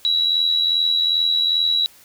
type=tone with amplitude modulation; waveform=sine; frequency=3898 Hz; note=B7; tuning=23 cents flat; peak=-13 dBFS; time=0.05-1.86 s; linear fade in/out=0 ms; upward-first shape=sine; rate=82.5 Hz; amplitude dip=55%; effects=white hiss -49 dBFS RMS until 2.04 s